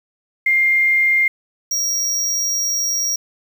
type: tone pair in turn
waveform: sine / square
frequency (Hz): 2111 / 5657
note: C7 / F8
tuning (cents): +15 / +21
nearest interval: octave + perfect fourth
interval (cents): 1706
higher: second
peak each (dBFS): -12 / -18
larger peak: first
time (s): 0.46-1.28 / 1.71-3.16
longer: second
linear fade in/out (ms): 5
effects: 7-bit